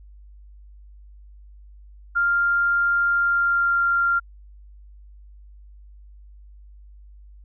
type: tone with pitch glide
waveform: sine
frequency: 1396.9 to 1388.1 Hz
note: F6 to F6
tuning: 0 to -11 cents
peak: -17 dBFS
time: 2.15-4.2 s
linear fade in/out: 20 ms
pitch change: -11 cents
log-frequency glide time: 3.11-3.86 s
effects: added 50 Hz sine -43 dBFS peak until 7.44 s